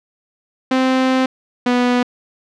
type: tone pair in turn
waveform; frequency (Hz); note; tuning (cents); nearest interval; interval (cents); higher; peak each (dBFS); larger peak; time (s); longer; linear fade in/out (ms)
sawtooth; 260 / 246.3; C4 / B3; -11 / -5; minor second; 94; first; -9; neither; 0.71-1.26 / 1.66-2.03; first; 5
effects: low-pass 4000 Hz 12 dB/octave